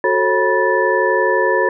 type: tone cluster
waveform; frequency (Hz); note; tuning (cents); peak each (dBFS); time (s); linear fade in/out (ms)
sine; 369.4 / 440.9 / 542 / 972 / 1753; F#4 / A4 / C#5 / B5 / A6; -3 / +4 / -39 / -28 / -7; -19; 0.04-1.69; 2
effects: none